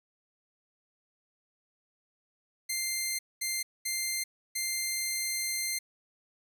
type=tone bursts at uneven times; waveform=10% pulse; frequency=2093 Hz; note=C7; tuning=in tune; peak=-21 dBFS; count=4; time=2.69-3.19 / 3.41-3.63 / 3.85-4.24 / 4.55-5.79 s; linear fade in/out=10 ms; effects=none